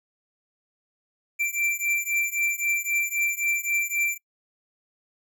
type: beating tone pair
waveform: square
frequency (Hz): 2349 / 2352.8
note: D7 / D7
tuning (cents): 0 / +3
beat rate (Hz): 3.8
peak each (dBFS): -27 / -28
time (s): 1.39-4.18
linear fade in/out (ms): 20
effects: noise-tail reverb RT60 0.1 s tail -25 dB re dry